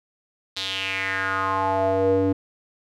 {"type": "tone with band-pass filter sweep", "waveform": "square", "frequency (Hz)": 96, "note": "G2", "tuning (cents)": -36, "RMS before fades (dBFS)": -23, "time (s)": [0.56, 2.33], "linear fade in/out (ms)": 10, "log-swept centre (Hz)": [4000, 350], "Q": 4.2, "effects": []}